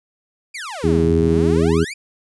sawtooth exponential two-way sweep, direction down then up, 2489 to 76.3 to 2489 Hz, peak -24 dBFS, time 0.54-1.94 s, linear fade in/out 10 ms, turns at 1.15 s
harmonic tone, 82.1 Hz, E2, 6 cents flat, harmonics 1 / 2 / 3 / 4 / 5, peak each -21 / -19 / -21 / -21 / -17 dBFS, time 0.83-1.85 s, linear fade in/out 20 ms
effects resampled to 24000 Hz

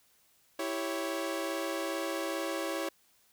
sawtooth chord, C# diminished, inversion first, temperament equal, 329.6 / 392 / 554.4 Hz, E4 / G4 / C#5, 0 / 0 / 0 cents, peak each -32 / -36 / -32 dBFS, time 0.59-2.89 s, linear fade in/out 5 ms, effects white hiss -67 dBFS RMS until 3.32 s

